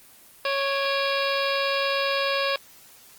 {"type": "harmonic tone with a mistuned harmonic", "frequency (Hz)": 553, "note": "C#5", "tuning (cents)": -4, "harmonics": [1, 2, 3, 4, 5, 6, 7, 8, 9], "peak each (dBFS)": [-26, -29, -31, -32, -33, -34, -34, -35, -36], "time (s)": [0.45, 2.56], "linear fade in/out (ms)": 2, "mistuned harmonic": 4, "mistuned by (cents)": 130, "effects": ["white hiss -51 dBFS RMS until 3.18 s", "Opus 24 kbps"]}